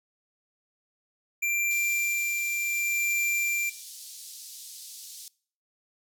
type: tone with tremolo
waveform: square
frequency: 2364 Hz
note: D7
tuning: 11 cents sharp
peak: -24 dBFS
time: 1.42-3.7 s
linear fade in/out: 10 ms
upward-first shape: sine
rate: 0.7 Hz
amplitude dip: 30%
type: band-pass noise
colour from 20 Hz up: pink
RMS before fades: -44 dBFS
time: 1.71-5.28 s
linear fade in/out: 0 ms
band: 4300 to 14000 Hz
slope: 24 dB/octave
effects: noise-tail reverb RT60 0.5 s tail -23 dB re dry